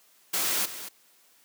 white noise with echo, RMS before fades -27 dBFS, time 0.33-0.66 s, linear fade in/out 10 ms, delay 230 ms, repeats 1, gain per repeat -12 dB, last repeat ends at 0.89 s, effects white hiss -61 dBFS RMS until 1.44 s + high-pass 200 Hz 12 dB/octave

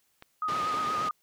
click, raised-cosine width 0.3 ms, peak -29 dBFS, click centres 0.224 s
sine tone with vibrato, 1241 Hz, D#6, 5 cents flat, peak -27 dBFS, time 0.42-1.11 s, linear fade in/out 2 ms, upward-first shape triangle, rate 8.5 Hz, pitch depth 40 cents each way
pink band-pass noise, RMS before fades -38 dBFS, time 0.48-1.09 s, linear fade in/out 5 ms, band 190 to 4600 Hz, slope 12 dB/octave
effects white hiss -71 dBFS RMS until 1.22 s

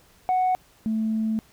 sine tone pair in turn, 740 / 220 Hz, F#5 / A3, 0 / 0 cents, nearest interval octave + major sixth, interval 2100 cents, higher first, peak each -17 / -21 dBFS, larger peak first, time 0.29-0.55 / 0.86-1.39 s, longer second, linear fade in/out 0 ms, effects tanh soft clip ceiling -17 dBFS + pink hiss -57 dBFS RMS until 1.52 s

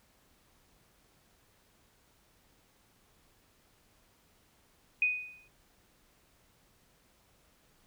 sine tone with exponential decay, 2489 Hz, D#7, in tune, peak -22 dBFS, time 5.02-5.48 s, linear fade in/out 2 ms, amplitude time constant 98 ms, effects pink hiss -67 dBFS RMS until 7.86 s

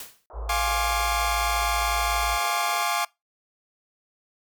white noise with exponential decay, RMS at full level -35 dBFS, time 0-0.26 s, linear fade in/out 2 ms, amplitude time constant 56 ms
pink band-pass noise, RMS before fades -43 dBFS, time 0.3-2.83 s, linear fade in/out 0 ms, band 400 to 1200 Hz, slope 48 dB/octave
sine tone, 55 Hz, A1, in tune, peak -29 dBFS, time 0.33-2.39 s, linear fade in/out 50 ms
sawtooth chord, D half-diminished seventh, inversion first, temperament equal with one note detuned, 698.5 / 830.6 / 1070.3 / 1174.7 Hz, F5 / Ab5 / C6 / D6, 0 / 0 / +39 / 0 cents, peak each -25 dBFS, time 0.49-3.05 s, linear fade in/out 5 ms
effects noise-tail reverb RT60 0.2 s tail -23 dB re dry

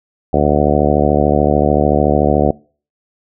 harmonic tone, 73.6 Hz, D2, 4 cents sharp, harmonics 1 / 2 / 3 / 4 / 5 / 6 / 7 / 8 / 9 / 10, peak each -19 / -19 / -19 / -19 / -19 / -19 / -19 / -19 / -19 / -19 dBFS, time 0.33-2.51 s, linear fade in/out 5 ms, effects noise-tail reverb RT60 0.4 s tail -24 dB re dry

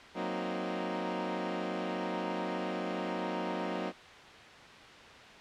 15% pulse chord, C half-diminished seventh, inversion second, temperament equal, 185 / 233.1 / 261.6 / 311.1 Hz, Gb3 / Bb3 / C4 / Eb4, 0 / 0 / 0 / 0 cents, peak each -31 / -33 / -35 / -32 dBFS, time 0.14-3.93 s, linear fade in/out 50 ms, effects white hiss -50 dBFS RMS until 5.4 s + low-pass 3000 Hz 12 dB/octave

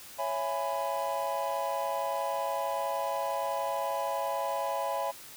triangle chord, C# minor seventh, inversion none, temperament just, 554.4 / 665.2 / 831.5 / 997.9 Hz, C#5 / E5 / G#5 / B5, 0 / +16 / +2 / +18 cents, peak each -33 dBFS, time 0.18-5.12 s, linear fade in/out 20 ms, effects white hiss -48 dBFS RMS until 5.36 s

